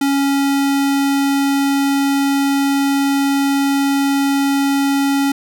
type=tone; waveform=square; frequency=277.7 Hz; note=C#4; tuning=3 cents sharp; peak=-14 dBFS; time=0.01-5.32 s; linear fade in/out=5 ms; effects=none